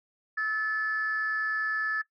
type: tone pair together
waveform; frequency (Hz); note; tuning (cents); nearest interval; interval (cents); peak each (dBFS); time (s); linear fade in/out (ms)
sine; 1300 / 1735.3; E6 / A6; -24 / -24; perfect fourth; 500; -33 / -26; 0.37-2.02; 10
effects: noise-tail reverb RT60 0.1 s tail -17 dB re dry + tanh soft clip ceiling -21 dBFS